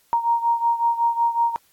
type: beating tone pair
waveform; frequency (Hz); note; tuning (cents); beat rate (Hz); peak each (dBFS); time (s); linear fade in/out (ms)
sine; 932.3 / 937.7; A#5 / A#5; 0 / +10; 5.4; -19 / -23; 0.13-1.56; 0
effects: white hiss -60 dBFS RMS until 1.72 s + AAC 64 kbps